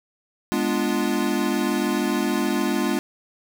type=chord; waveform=square; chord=G# diminished seventh; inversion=none; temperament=equal with one note detuned; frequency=207.7 / 246.9 / 293.7 / 347.6 Hz; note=G#3 / B3 / D4 / F4; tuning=0 / 0 / 0 / -8 cents; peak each=-27 dBFS; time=0.52-2.99 s; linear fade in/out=0 ms; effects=none